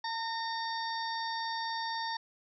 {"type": "harmonic tone with a mistuned harmonic", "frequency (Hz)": 916, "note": "A#5", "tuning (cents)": -31, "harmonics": [1, 2, 4, 5, 6], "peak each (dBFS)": [-35, -40, -43, -42, -45], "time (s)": [0.04, 2.17], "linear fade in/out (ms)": 5, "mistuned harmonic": 1, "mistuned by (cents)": -15, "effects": []}